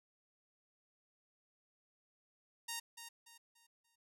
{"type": "tone with echo", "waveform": "5% pulse", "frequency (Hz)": 929, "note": "A#5", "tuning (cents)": -6, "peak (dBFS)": -28, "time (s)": [2.68, 2.8], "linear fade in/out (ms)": 10, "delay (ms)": 290, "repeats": 4, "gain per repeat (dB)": -9, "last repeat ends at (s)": 3.96, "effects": []}